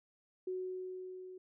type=tone with level ramp; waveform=sine; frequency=370 Hz; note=F#4; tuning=in tune; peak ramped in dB=-35 to -47 dBFS; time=0.47-1.38 s; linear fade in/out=5 ms; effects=none